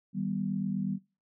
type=chord; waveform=sine; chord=Eb augmented; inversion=none; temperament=just; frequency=155.56 / 194.45 / 243.1 Hz; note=Eb3 / G3 / B3; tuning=0 / -14 / -27 cents; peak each=-37 / -31 / -36 dBFS; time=0.13-0.99 s; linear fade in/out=50 ms; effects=noise-tail reverb RT60 0.3 s tail -20 dB re dry